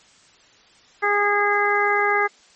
harmonic tone, 410 Hz, G#4, 22 cents flat, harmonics 1 / 2 / 3 / 4 / 5, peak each -23 / -23 / -23 / -23 / -23 dBFS, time 1.02-2.28 s, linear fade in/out 20 ms, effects white hiss -53 dBFS RMS until 2.55 s + MP3 32 kbps

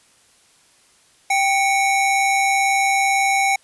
square tone pair together, 784 / 2214 Hz, G5 / C#7, 0 / -3 cents, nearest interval octave + tritone, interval 1797 cents, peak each -18 / -20 dBFS, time 1.3-3.56 s, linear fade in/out 5 ms, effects white hiss -55 dBFS RMS until 3.63 s + resampled to 24000 Hz

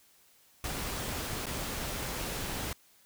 pink noise with dropouts, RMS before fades -36 dBFS, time 0.64-2.73 s, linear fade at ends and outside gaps 2 ms, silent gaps 1.458-1.466 s, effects white hiss -63 dBFS RMS until 3.05 s

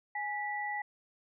sine tone pair together, 830.6 / 1960.7 Hz, G#5 / B6, 0 / -13 cents, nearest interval octave + minor third, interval 1487 cents, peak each -36 / -36 dBFS, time 0.15-0.82 s, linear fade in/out 5 ms, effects none

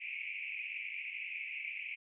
white band-pass noise, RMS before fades -42 dBFS, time 0-1.96 s, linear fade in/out 20 ms, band 2200 to 2600 Hz, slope 96 dB/octave, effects none

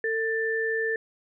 sine tone pair together, 448.7 / 1772 Hz, A4 / A6, +34 / +12 cents, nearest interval 2 octaves, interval 2378 cents, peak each -27 dBFS, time 0.04-0.96 s, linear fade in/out 2 ms, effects none

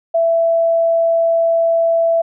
sine tone, 665 Hz, E5, 15 cents sharp, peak -11 dBFS, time 0.14-2.22 s, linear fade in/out 10 ms, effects none

